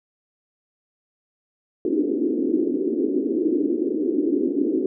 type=band-pass noise; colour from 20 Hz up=pink; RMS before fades=-22 dBFS; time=1.85-4.86 s; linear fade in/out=2 ms; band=270 to 390 Hz; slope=48 dB/octave; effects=none